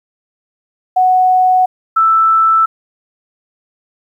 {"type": "tone pair in turn", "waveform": "sine", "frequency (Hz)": [740, 1321.9], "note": ["F#5", "E6"], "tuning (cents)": [0, 4], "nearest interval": "minor seventh", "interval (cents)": 1004, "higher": "second", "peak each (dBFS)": -7, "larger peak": "neither", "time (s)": [[0.96, 1.66], [1.96, 2.66]], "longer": "neither", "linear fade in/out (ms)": 10, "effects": ["8-bit"]}